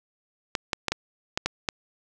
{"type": "clicks", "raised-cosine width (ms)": 0.2, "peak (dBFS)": -7, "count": 7, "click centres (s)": [0.552, 0.732, 0.883, 0.92, 1.375, 1.46, 1.688], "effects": []}